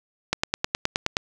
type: click train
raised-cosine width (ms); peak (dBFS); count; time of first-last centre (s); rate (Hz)
0.2; -4; 9; 0.33-1.169; 9.54
effects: none